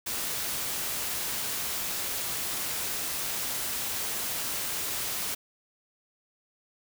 white noise, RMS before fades -32 dBFS, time 0.06-5.35 s, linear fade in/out 10 ms, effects none

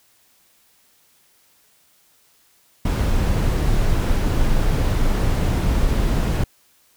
brown noise, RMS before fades -18 dBFS, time 2.85-6.44 s, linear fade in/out 5 ms, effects white hiss -58 dBFS RMS until 6.96 s

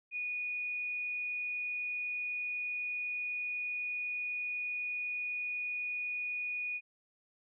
sine tone, 2463 Hz, D#7, 18 cents flat, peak -34 dBFS, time 0.11-6.81 s, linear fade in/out 50 ms, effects none

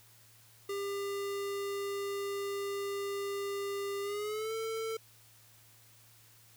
square tone with pitch glide, 400 to 446.4 Hz, G4 to A4, +35 to +25 cents, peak -35 dBFS, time 0.69-4.97 s, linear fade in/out 5 ms, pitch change +190 cents, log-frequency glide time 4.02-4.54 s, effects added 112 Hz sine -64 dBFS peak until 6.56 s + white hiss -61 dBFS RMS until 6.56 s

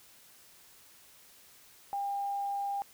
sine tone, 801 Hz, G5, 37 cents sharp, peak -31 dBFS, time 1.93-2.82 s, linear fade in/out 0 ms, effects white hiss -58 dBFS RMS until 2.93 s

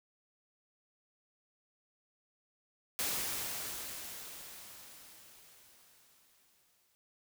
white noise with exponential decay, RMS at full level -34 dBFS, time 2.99-6.95 s, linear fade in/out 0 ms, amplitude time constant 860 ms, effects none

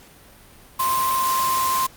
sine tone in noise, 1046.5 Hz, C6, in tune, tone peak -19 dBFS, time 0.79-1.87 s, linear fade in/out 10 ms, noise white, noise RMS -27 dBFS, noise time 0.79-1.87 s, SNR +5 dB, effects pink hiss -48 dBFS RMS until 1.96 s + Opus 48 kbps

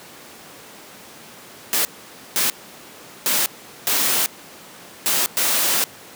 white noise bursts at uneven times, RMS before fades -19 dBFS, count 6, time 1.73-1.85 / 2.36-2.5 / 3.26-3.46 / 3.87-4.26 / 5.06-5.26 / 5.37-5.84 s, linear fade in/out 0 ms, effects pink hiss -41 dBFS RMS until 6.15 s + high-pass 200 Hz 12 dB/octave

